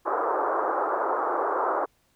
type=band-pass noise; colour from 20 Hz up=white; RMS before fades=-26 dBFS; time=0.05-1.86 s; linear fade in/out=20 ms; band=340 to 1300 Hz; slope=48 dB/octave; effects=pink hiss -67 dBFS RMS until 2.15 s